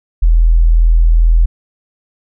sine tone, 41.2 Hz, E1, in tune, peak -5 dBFS, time 0.22-1.46 s, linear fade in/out 10 ms, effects none

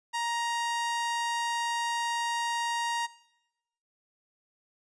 sawtooth tone, 938 Hz, A#5, 11 cents sharp, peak -25 dBFS, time 0.13-3.07 s, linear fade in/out 20 ms, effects noise-tail reverb RT60 0.9 s tail -20 dB re dry + resampled to 22050 Hz

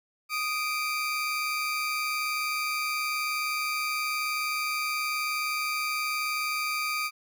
30% pulse tone pair together, 1237.5 / 2336 Hz, D#6 / D7, -10 / -10 cents, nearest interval major seventh, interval 1100 cents, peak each -28 dBFS, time 0.29-7.11 s, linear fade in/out 50 ms, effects none

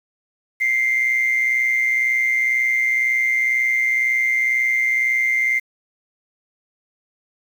sine tone with amplitude modulation, 2093 Hz, C7, in tune, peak -12 dBFS, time 0.6-5.6 s, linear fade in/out 20 ms, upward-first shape sine, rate 122 Hz, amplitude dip 60%, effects tanh soft clip ceiling -11 dBFS + 7-bit

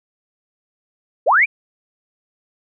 sine linear sweep, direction up, 406.7 to 2489 Hz, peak -10 dBFS, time 1.26-1.46 s, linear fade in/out 20 ms, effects none

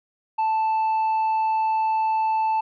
sine tone with tanh clipping, 880 Hz, A5, in tune, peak -20 dBFS, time 0.38-2.61 s, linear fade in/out 10 ms, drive 3 dB, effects none

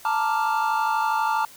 triangle chord, Bb major seventh, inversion third, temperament equal, 880 / 932.3 / 1174.7 / 1396.9 Hz, A5 / Bb5 / D6 / F6, 0 / 0 / 0 / 0 cents, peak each -21 / -26 / -26 / -27 dBFS, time 0.05-1.45 s, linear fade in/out 2 ms, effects white hiss -47 dBFS RMS until 1.56 s

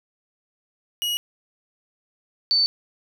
40% pulse / sine tone pair in turn, 2900 / 4525 Hz, F#7 / C#8, -35 / +35 cents, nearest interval minor sixth, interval 770 cents, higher second, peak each -22 / -16 dBFS, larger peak second, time 1.02-1.17 / 2.51-2.66 s, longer neither, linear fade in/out 0 ms, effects none

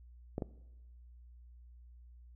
clicks, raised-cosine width 2 ms, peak -22 dBFS, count 2, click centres 0.381 / 0.422 s, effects noise-tail reverb RT60 1.0 s tail -20 dB re dry + added 60 Hz sine -53 dBFS peak until 2.35 s

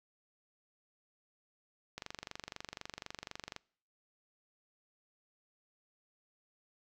click train, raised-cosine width 0.2 ms, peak -24 dBFS, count 39, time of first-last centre 1.98-3.563 s, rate 24 Hz, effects noise-tail reverb RT60 0.6 s tail -26 dB re dry

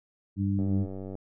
harmonic tone, 98.6 Hz, G2, 11 cents sharp, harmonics 1 / 2 / 3, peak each -27 / -28 / -33 dBFS, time 0.36-0.87 s, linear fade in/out 50 ms
click train, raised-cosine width 2 ms, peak -26 dBFS, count 55, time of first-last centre 0.59-1.153 s, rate 95.9 Hz
effects none

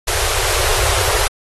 pink band-stop noise, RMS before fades -17 dBFS, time 0.07-1.28 s, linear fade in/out 10 ms, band 110 to 360 Hz, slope 96 dB/octave, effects AAC 32 kbps

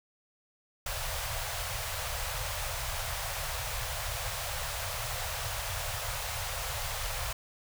pink band-stop noise, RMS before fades -35 dBFS, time 0.86-7.33 s, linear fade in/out 5 ms, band 130 to 520 Hz, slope 48 dB/octave, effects none

